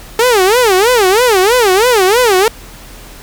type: tone with vibrato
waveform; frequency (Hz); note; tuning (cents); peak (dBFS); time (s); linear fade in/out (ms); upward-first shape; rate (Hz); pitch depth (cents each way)
sawtooth; 430.7; A4; -37; -3; 0.19-2.48; 2; sine; 3.1; 280
effects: added 41 Hz sine -35 dBFS peak until 3.22 s + pink hiss -35 dBFS RMS until 3.22 s